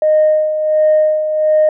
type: tone with tremolo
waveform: sine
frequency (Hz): 617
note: D#5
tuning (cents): -15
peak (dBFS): -6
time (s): 0.02-1.69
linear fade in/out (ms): 2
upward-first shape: sine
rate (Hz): 1.4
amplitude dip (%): 60
effects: tanh soft clip ceiling -4 dBFS